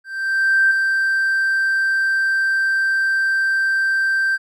triangle tone with ADSR envelope, 1567 Hz, G6, 1 cent flat, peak -7 dBFS, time 0.04-4.38 s, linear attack 670 ms, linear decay 4 ms, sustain -6 dB, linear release 36 ms, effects tanh soft clip ceiling -9 dBFS

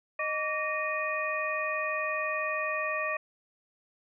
harmonic tone with a mistuned harmonic, 618 Hz, D#5, 12 cents flat, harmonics 1 / 2 / 3 / 4, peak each -34 / -34 / -34 / -34 dBFS, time 0.19-3.17 s, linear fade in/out 5 ms, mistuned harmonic 2, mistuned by -130 cents, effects none

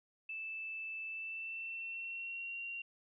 sine tone with pitch glide, 2637 to 2757 Hz, E7 to F7, 0 to -23 cents, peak -40 dBFS, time 0.29-2.82 s, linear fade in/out 5 ms, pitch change +77 cents, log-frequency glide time 1.07-2.59 s, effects none

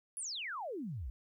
sine exponential sweep, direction down, 11120 to 52.9 Hz, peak -38 dBFS, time 0.17-1.1 s, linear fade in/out 0 ms, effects 13-bit

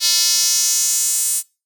square tone with high-pass filter sweep, 196 Hz, G3, in tune, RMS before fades -17 dBFS, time 0-1.43 s, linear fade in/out 50 ms, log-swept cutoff 4500 to 8800 Hz, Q 2.7, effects noise-tail reverb RT60 0.3 s tail -24 dB re dry

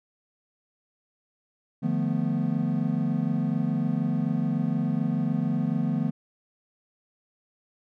triangle chord, B half-diminished seventh, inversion first, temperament equal with one note detuned, 150.53 / 174.61 / 220 / 246.9 Hz, D3 / F3 / A3 / B3, +43 / 0 / 0 / 0 cents, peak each -27 dBFS, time 1.82-6.11 s, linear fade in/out 20 ms, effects none

